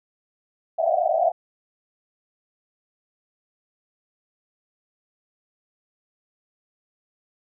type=band-pass noise; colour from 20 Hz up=pink; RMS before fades=-21 dBFS; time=0.78-1.32 s; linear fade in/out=10 ms; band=630 to 720 Hz; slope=96 dB/octave; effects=none